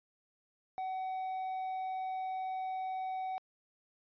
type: tone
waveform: triangle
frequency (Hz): 753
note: F#5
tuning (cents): +30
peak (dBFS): -33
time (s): 0.78-3.38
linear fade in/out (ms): 0
effects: resampled to 11025 Hz